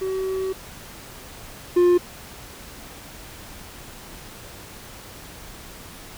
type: tone pair in turn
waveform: triangle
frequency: 379.4 / 353.7 Hz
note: F#4 / F4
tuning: +43 / +22 cents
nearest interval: minor second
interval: 121 cents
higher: first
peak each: -21 / -11 dBFS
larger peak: second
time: 0.01-0.53 / 1.76-1.98 s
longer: first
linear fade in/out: 10 ms
effects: pink hiss -41 dBFS RMS until 6.17 s